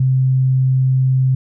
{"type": "tone", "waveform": "sine", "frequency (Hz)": 130.7, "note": "C3", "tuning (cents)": -1, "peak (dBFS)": -11, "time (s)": [0, 1.35], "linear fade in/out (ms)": 5, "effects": []}